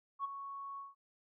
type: tone with ADSR envelope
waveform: sine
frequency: 1108.7 Hz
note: C#6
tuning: in tune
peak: -32 dBFS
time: 0.19-0.95 s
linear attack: 54 ms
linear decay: 18 ms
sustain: -10 dB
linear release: 170 ms
effects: tanh soft clip ceiling -28 dBFS